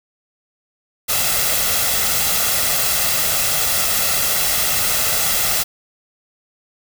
white noise with comb filter, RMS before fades -18 dBFS, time 1.08-5.64 s, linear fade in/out 20 ms, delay 1.5 ms, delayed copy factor +0.55, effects none

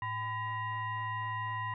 sine tone with frequency modulation, 1006 Hz, B5, 32 cents sharp, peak -33 dBFS, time 0.02-1.74 s, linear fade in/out 2 ms, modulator 896 Hz, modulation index 0.99, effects none

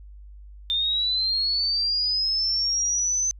sine linear sweep, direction up, 3591 to 6170 Hz, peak -21 dBFS, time 0.7-3.31 s, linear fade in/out 0 ms, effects added 50 Hz sine -41 dBFS peak until 3.39 s

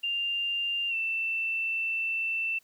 sine tone with pitch glide, 2794 to 2671 Hz, F7 to E7, 0 to +22 cents, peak -27 dBFS, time 0.03-2.59 s, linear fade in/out 10 ms, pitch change -78 cents, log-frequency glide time 0.89-0.95 s, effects white hiss -65 dBFS RMS until 2.63 s

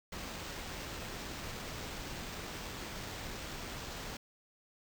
pink noise with sample-and-hold, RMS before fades -43 dBFS, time 0.12-4.17 s, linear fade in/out 5 ms, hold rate 11025 Hz, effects none

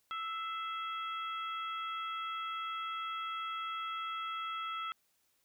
harmonic tone with a mistuned harmonic, 659.3 Hz, E5, in tune, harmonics 2 / 3 / 4 / 5, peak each -37 / -49 / -49 / -46 dBFS, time 0.11-4.92 s, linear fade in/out 0 ms, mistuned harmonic 3, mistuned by +52 cents, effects white hiss -75 dBFS RMS until 5.44 s

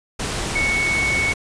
sine tone in noise, 2217 Hz, C#7, in tune, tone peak -18 dBFS, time 0.55-1.33 s, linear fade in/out 10 ms, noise pink, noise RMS -25 dBFS, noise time 0.19-1.34 s, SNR +4 dB, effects resampled to 22050 Hz

